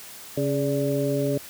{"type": "harmonic tone with a mistuned harmonic", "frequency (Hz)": 138.59, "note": "C#3", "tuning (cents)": 0, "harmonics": [1, 2, 3, 4], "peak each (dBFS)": [-27, -27, -27, -27], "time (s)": [0.37, 1.38], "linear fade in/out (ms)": 5, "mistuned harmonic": 4, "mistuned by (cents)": 76, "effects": ["white hiss -42 dBFS RMS until 1.49 s", "high-pass 60 Hz 12 dB/octave"]}